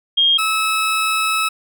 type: tone pair in turn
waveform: sine / 20% pulse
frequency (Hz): 3233 / 1297.6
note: G#7 / E6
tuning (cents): -47 / -28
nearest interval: octave + major third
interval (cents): 1581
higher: first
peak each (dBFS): -11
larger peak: neither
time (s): 0.17-0.38 / 0.38-1.49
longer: second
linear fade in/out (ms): 10
effects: none